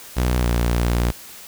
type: tone with pitch glide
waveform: sawtooth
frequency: 61.74 to 59.26 Hz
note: B1 to A#1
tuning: 0 to +29 cents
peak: -13 dBFS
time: 0.16-1.12 s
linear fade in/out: 20 ms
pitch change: -71 cents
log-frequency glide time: 0.4-0.46 s
effects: white hiss -40 dBFS RMS until 1.47 s